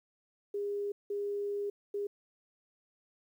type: tone bursts at uneven times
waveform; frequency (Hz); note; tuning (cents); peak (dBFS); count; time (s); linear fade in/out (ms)
sine; 406.7; G#4; -36; -32; 3; 0.54-0.92 / 1.1-1.7 / 1.94-2.07; 5
effects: 11-bit